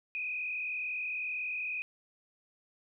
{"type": "tone with frequency modulation", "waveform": "sine", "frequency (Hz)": 2489, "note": "D#7", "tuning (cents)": 0, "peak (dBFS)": -33, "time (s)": [0.15, 1.82], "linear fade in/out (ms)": 0, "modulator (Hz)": 41.9, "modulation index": 1.6, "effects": []}